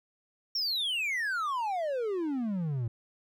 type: exponential sweep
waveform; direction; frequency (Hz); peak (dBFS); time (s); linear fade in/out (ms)
triangle; down; 5600 to 110.2; -27; 0.55-2.88; 5
effects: none